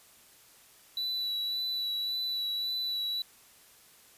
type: tone with vibrato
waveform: triangle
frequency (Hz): 3951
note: B7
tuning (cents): 0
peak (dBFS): -29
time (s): 0.97-3.22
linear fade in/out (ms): 2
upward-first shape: sine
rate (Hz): 1.8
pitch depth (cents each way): 17
effects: white hiss -58 dBFS RMS until 4.17 s + resampled to 32000 Hz